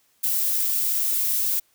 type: noise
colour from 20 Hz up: violet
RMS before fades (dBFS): -23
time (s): 0.23-1.6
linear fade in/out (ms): 10
effects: white hiss -64 dBFS RMS until 1.74 s